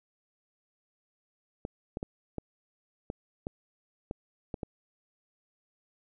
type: clicks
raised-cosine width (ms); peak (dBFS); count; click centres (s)
2; -21; 9; 1.651 / 1.971 / 2.029 / 2.383 / 3.101 / 3.469 / 4.111 / 4.542 / 4.632
effects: none